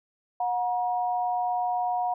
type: tone pair together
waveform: sine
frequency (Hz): 725 / 952.8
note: F#5 / A#5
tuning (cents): -35 / +38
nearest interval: perfect fourth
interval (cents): 473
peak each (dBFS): -25 / -31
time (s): 0.4-2.14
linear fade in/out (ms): 5
effects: none